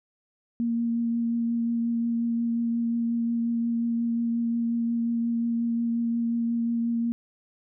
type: tone with vibrato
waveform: sine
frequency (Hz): 233.1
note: A#3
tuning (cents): 0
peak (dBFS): -23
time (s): 0.6-7.12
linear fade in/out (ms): 0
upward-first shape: triangle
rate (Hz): 5.6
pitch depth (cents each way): 14
effects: none